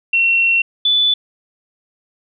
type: tone pair in turn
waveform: sine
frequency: 2722 / 3480 Hz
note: F7 / A7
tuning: -45 / -20 cents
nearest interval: major third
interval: 425 cents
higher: second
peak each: -11 / -11 dBFS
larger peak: neither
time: 0.13-0.62 / 0.85-1.14 s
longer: first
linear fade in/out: 5 ms
effects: none